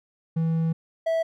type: tone pair in turn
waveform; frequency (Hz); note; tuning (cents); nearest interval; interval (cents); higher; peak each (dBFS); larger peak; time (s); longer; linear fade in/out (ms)
triangle; 163.1 / 654.5; E3 / E5; -18 / -13; 2 octaves; 2405; second; -19; neither; 0.36-0.73 / 1.06-1.23; first; 10
effects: none